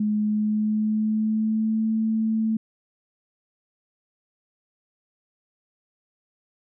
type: tone with pitch glide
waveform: sine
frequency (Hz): 211.2 to 220.9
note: G#3 to A3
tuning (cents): +29 to +7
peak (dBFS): -20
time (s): 0-2.57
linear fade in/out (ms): 5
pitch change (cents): +78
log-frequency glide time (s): 0.19-1.9
effects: none